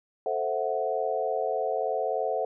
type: chord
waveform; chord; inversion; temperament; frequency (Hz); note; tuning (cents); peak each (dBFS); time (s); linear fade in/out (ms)
sine; F# half-diminished seventh; first; equal; 440 / 523.3 / 659.3 / 740; A4 / C5 / E5 / F#5; 0 / 0 / 0 / 0; -31; 0.26-2.45; 2
effects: none